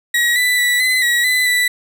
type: tone with pitch steps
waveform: 35% pulse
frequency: 1908 / 1986 / 1959 / 2023 / 1920 / 2006 / 1974 Hz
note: A#6 / B6 / B6 / B6 / B6 / B6 / B6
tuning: +40 / +9 / -15 / +41 / -49 / +26 / -1 cents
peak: -11 dBFS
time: 0.14-1.68 s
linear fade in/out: 5 ms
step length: 220 ms
effects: none

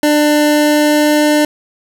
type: tone with pitch glide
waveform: 25% pulse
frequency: 298 to 299.7 Hz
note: D4 to D4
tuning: +25 to +35 cents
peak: -5 dBFS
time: 0.03-1.45 s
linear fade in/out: 2 ms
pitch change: +10 cents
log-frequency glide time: 0.44-1.32 s
effects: none

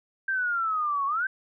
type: exponential two-way sweep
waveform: sine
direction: down then up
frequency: 1589 to 1091 to 1589 Hz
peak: -24 dBFS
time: 0.28-1.27 s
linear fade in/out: 5 ms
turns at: 1.06 s
effects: none

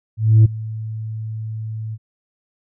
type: tone with ADSR envelope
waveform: sine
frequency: 110 Hz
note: A2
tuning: in tune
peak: -3 dBFS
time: 0.17-1.98 s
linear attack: 280 ms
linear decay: 15 ms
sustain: -21 dB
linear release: 45 ms
effects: tanh soft clip ceiling -5 dBFS

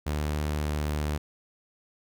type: tone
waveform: sawtooth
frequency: 74.9 Hz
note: D2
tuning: 35 cents sharp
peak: -23 dBFS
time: 0.06-1.18 s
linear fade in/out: 10 ms
effects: none

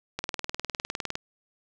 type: click train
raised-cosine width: 0.2 ms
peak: -13 dBFS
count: 20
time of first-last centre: 0.19-1.154 s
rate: 19.7 Hz
effects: none

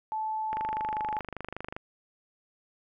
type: tone with pitch glide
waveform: sine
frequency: 871 to 857 Hz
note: A5 to A5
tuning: -18 to -46 cents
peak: -29 dBFS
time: 0.12-1.19 s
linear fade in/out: 0 ms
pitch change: -28 cents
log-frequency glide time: 0.65-1.07 s
type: click train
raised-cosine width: 0.5 ms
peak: -21 dBFS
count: 32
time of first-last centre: 0.53-1.765 s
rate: 25.1 Hz
effects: none

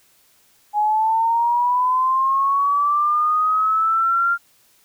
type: linear sweep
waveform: sine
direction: up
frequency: 830.6 to 1396.9 Hz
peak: -15 dBFS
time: 0.73-4.38 s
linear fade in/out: 50 ms
effects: white hiss -57 dBFS RMS until 4.84 s

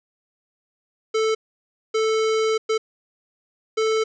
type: tone bursts at uneven times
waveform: square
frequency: 440 Hz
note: A4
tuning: in tune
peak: -19 dBFS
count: 4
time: 1.14-1.35 / 1.94-2.58 / 2.69-2.78 / 3.77-4.04 s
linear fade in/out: 10 ms
effects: resampled to 16000 Hz + 9-bit

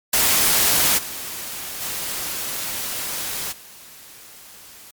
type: noise with level steps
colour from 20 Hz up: white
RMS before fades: -17 / -31 / -27 / -43 dBFS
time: 0.13-4.91 s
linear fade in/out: 5 ms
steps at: 0.97 / 1.8 / 3.51 s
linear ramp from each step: 20 ms
effects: MP3 96 kbps

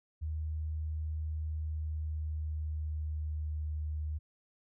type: tone with pitch glide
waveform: sine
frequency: 77.78 to 76.4 Hz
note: D#2 to D#2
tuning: 0 to -31 cents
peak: -33 dBFS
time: 0.21-4.19 s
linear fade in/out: 20 ms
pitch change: -31 cents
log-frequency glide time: 1.46-3.75 s
effects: none

